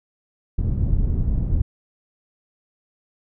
pink low-pass noise, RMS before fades -20 dBFS, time 0.58-1.62 s, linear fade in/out 5 ms, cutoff 130 Hz, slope 12 dB/octave, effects none

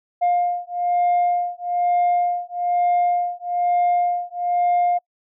sine beating tone pair, 706 / 707.1 Hz, F5 / F5, +19 / +21 cents, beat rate 1.1 Hz, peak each -19 dBFS, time 0.21-4.99 s, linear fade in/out 20 ms, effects noise-tail reverb RT60 0.1 s tail -26 dB re dry + tanh soft clip ceiling -13 dBFS

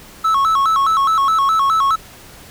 triangle tone with vibrato, 1200 Hz, D6, 37 cents sharp, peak -10 dBFS, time 0.24-1.96 s, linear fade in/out 10 ms, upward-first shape square, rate 4.8 Hz, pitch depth 150 cents each way, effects pink hiss -40 dBFS RMS until 2.5 s

